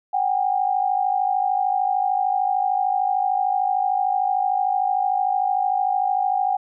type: tone pair together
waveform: sine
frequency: 748.7 / 802 Hz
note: F#5 / G5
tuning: +20 / +39 cents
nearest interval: minor second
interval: 119 cents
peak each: -21 dBFS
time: 0.13-6.57 s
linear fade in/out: 10 ms
effects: none